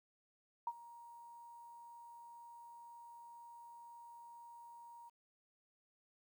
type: tone with ADSR envelope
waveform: sine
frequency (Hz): 941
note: A#5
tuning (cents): +16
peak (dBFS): -34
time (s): 0.67-5.1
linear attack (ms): 3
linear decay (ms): 46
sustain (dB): -19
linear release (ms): 19
effects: 12-bit